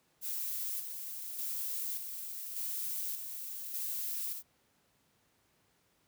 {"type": "noise with tremolo", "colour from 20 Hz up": "violet", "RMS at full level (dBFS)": -37, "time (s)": [0.21, 4.43], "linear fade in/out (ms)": 50, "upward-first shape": "square", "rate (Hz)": 0.85, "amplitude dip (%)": 45, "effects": ["pink hiss -72 dBFS RMS until 6.07 s", "high-pass 80 Hz 12 dB/octave"]}